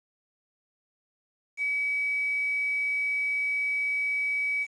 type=tone with quantisation; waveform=sine; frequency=2279 Hz; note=C#7; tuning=47 cents sharp; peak=-25 dBFS; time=1.57-4.67 s; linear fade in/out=50 ms; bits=8; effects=resampled to 22050 Hz